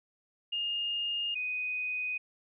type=tone pair in turn; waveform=sine; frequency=2833 / 2495 Hz; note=F7 / D#7; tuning=+24 / +4 cents; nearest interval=major second; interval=220 cents; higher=first; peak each=-30 / -31 dBFS; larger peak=first; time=0.52-1.35 / 1.35-2.18 s; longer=neither; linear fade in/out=10 ms; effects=none